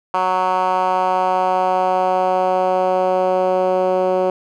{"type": "tone with band-pass filter sweep", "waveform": "10% pulse", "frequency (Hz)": 185, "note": "F#3", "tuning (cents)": 0, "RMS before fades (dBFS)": -17, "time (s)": [0.14, 4.3], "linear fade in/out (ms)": 2, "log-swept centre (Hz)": [1000, 490], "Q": 2.1, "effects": []}